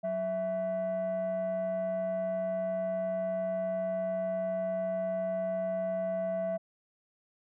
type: tone pair together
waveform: sine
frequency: 186.35 / 659.3 Hz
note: F#3 / E5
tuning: +13 / 0 cents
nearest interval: octave + minor seventh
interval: 2187 cents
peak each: -36 / -28 dBFS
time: 0.03-6.58 s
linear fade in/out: 20 ms
effects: tanh soft clip ceiling -27 dBFS